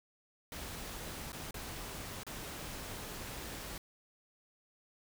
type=noise with dropouts; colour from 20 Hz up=pink; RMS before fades=-44 dBFS; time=0.52-3.78 s; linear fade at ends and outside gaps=2 ms; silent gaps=1.321-1.329 / 1.509-1.542 / 2.234-2.266 s; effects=none